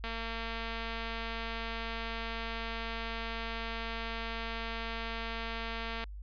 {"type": "click train", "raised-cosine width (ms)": 0.3, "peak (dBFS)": -23, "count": 1369, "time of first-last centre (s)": [0.04, 6.04], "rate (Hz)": 228, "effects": ["added 50 Hz sine -41 dBFS peak until 6.22 s", "resampled to 11025 Hz"]}